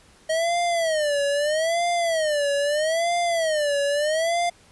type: tone with vibrato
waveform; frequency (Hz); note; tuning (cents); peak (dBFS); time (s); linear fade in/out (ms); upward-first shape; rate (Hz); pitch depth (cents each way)
square; 628; D#5; +16; -21; 0.29-4.5; 10; sine; 0.78; 180
effects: pink hiss -54 dBFS RMS until 4.71 s + resampled to 24000 Hz